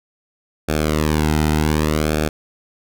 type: tone with flanger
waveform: sawtooth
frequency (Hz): 76.8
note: D#2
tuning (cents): -22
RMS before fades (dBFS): -18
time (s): 0.68-2.29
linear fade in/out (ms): 10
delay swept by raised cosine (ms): 1 to 1.79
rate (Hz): 0.66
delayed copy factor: -0.85
effects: none